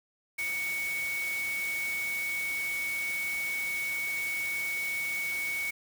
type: tone in noise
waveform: sine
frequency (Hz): 2230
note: C#7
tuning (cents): +10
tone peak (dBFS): -30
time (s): 0.38-5.71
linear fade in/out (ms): 10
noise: white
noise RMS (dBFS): -41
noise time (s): 0.38-5.71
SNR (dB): +8
effects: none